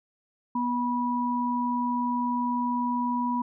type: tone pair together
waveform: sine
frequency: 244.1 / 976.4 Hz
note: B3 / B5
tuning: -20 / -20 cents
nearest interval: 2 octaves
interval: 2400 cents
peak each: -27 dBFS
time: 0.55-3.42 s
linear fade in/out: 5 ms
effects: none

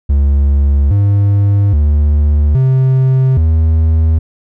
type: tone with pitch steps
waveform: triangle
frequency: 70.3 / 100.8 / 73.7 / 131.3 / 80 Hz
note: C#2 / G2 / D2 / C3 / D#2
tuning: +25 / +49 / +7 / +6 / +49 cents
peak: -5 dBFS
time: 0.09-4.19 s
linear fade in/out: 10 ms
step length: 820 ms
effects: none

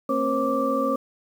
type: tone cluster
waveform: sine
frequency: 227.8 / 268.6 / 484.7 / 539 / 1170 Hz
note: A#3 / C4 / B4 / C#5 / D6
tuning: -40 / +46 / -32 / -49 / -7 cents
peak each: -31 / -26 / -31 / -25 / -26 dBFS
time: 0.09-0.96 s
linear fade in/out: 5 ms
effects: 8-bit

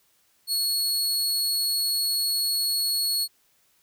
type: tone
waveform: sawtooth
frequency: 4352 Hz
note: C#8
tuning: 33 cents flat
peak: -20 dBFS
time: 0.47-3.28 s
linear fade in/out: 50 ms
effects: white hiss -65 dBFS RMS until 3.82 s

